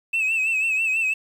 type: tone with vibrato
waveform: sine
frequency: 2612 Hz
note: E7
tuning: 17 cents flat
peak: -17 dBFS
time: 0.13-1.14 s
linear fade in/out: 10 ms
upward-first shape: sine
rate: 6.1 Hz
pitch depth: 61 cents each way
effects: tanh soft clip ceiling -18 dBFS + 8-bit